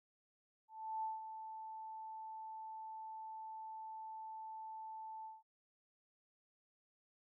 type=tone with ADSR envelope; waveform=sine; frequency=880 Hz; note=A5; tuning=in tune; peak=-37 dBFS; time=0.68-5.43 s; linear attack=350 ms; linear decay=170 ms; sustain=-9 dB; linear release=180 ms; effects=none